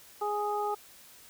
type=harmonic tone; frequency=415.3 Hz; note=G#4; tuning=in tune; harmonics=1 / 2 / 3; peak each=-33 / -31 / -36 dBFS; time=0.21-0.75 s; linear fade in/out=10 ms; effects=white hiss -54 dBFS RMS until 1.29 s